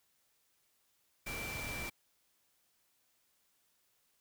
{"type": "tone in noise", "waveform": "sine", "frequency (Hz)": 2344, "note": "D7", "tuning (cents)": -4, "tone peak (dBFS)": -42, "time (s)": [1.26, 1.9], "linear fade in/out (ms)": 10, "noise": "pink", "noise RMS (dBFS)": -43, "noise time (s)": [1.26, 1.9], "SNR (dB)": -2, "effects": ["white hiss -75 dBFS RMS until 4.2 s"]}